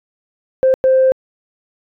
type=tone bursts at uneven times; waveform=sine; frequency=523.3 Hz; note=C5; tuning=in tune; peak=-7 dBFS; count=2; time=0.63-0.74 / 0.84-1.12 s; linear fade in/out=0 ms; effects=tanh soft clip ceiling -5 dBFS